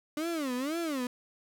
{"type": "tone with vibrato", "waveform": "35% pulse", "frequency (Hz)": 290, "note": "D4", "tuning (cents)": -22, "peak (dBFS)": -29, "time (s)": [0.17, 1.07], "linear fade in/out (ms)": 2, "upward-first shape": "sine", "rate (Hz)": 2, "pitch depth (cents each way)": 280, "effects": []}